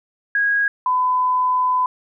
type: tone pair in turn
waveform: sine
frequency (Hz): 1646 / 1006.8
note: G#6 / B5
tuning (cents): -16 / +33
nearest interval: major sixth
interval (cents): 851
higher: first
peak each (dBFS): -15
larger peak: neither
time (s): 0.35-0.68 / 0.86-1.86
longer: second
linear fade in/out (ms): 2
effects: none